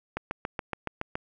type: click train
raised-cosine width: 0.5 ms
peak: -15 dBFS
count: 8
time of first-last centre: 0.17-1.155 s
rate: 7.11 Hz
effects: none